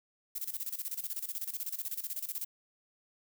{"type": "noise with tremolo", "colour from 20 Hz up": "violet", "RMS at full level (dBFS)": -36, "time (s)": [0.35, 2.45], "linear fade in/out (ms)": 10, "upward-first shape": "square", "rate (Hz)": 16, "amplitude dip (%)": 80, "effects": []}